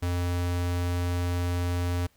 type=tone; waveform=square; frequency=88.1 Hz; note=F2; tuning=16 cents sharp; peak=-26 dBFS; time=0.02-2.07 s; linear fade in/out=10 ms; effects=pink hiss -65 dBFS RMS until 2.16 s